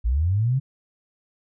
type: linear sweep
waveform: sine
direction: up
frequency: 51.9 to 138.59 Hz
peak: -18 dBFS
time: 0.04-0.6 s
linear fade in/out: 20 ms
effects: none